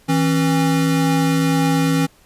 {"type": "tone pair together", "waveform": "square", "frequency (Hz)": [162.4, 271.3], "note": ["E3", "C#4"], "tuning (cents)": [-26, -37], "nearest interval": "major sixth", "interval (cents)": 889, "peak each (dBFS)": [-18, -18], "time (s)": [0.08, 2.07], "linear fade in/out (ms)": 20, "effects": ["pink hiss -53 dBFS RMS until 2.25 s", "resampled to 32000 Hz"]}